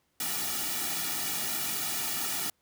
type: noise with comb filter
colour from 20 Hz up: white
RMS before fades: -32 dBFS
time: 0.2-2.5 s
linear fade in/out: 2 ms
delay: 1.9 ms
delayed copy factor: -0.95
effects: pink hiss -73 dBFS RMS until 2.61 s + high-pass 60 Hz 12 dB/octave